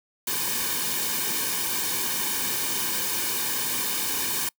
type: noise with comb filter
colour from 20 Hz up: white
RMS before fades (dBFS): -27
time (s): 0.27-4.49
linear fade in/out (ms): 5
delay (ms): 1.5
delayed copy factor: -0.8
effects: noise-tail reverb RT60 0.1 s tail -25 dB re dry